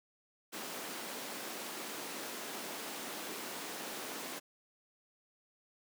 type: high-pass noise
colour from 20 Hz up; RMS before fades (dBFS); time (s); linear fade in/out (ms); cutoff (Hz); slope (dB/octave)
pink; -43; 0.52-4.4; 20; 230; 24
effects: none